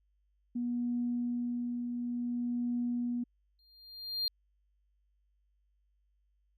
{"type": "tone with tremolo", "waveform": "sine", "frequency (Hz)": 241.6, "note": "B3", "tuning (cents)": -38, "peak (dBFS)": -29, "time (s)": [0.55, 3.24], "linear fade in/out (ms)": 10, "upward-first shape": "triangle", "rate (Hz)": 0.56, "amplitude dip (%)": 40}
{"type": "tone with exponential growth", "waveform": "triangle", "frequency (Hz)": 4200, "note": "C8", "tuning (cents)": 6, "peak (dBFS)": -26, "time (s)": [3.59, 4.28], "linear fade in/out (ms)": 1, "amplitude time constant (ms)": 150}
{"effects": ["tanh soft clip ceiling -23 dBFS", "added 50 Hz sine -70 dBFS peak until 6.57 s"]}